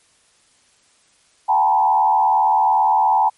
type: tone with frequency modulation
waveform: sine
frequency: 865 Hz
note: A5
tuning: 30 cents flat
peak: -12 dBFS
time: 1.48-3.3 s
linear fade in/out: 20 ms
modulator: 77.6 Hz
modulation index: 1.2
effects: white hiss -57 dBFS RMS until 3.37 s + MP3 48 kbps